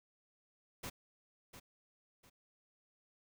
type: noise with echo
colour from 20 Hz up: pink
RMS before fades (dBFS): -44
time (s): 0.83-0.9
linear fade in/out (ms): 10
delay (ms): 700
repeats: 2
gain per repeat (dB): -10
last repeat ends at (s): 2.3
effects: none